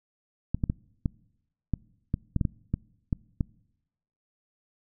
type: clicks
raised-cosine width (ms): 5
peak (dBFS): -13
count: 12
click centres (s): 0.546 / 0.638 / 0.699 / 1.058 / 1.737 / 2.141 / 2.363 / 2.412 / 2.452 / 2.74 / 3.128 / 3.408
effects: noise-tail reverb RT60 0.9 s tail -25 dB re dry